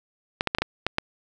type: clicks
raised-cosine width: 0.3 ms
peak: -6 dBFS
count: 7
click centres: 0.409 / 0.473 / 0.549 / 0.585 / 0.62 / 0.866 / 0.984 s
effects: none